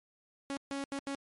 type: tone bursts at uneven times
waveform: sawtooth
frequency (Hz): 277.2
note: C#4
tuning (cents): 0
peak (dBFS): -31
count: 4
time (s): 0.5-0.57 / 0.71-0.84 / 0.92-0.99 / 1.07-1.15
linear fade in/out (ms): 0
effects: MP3 48 kbps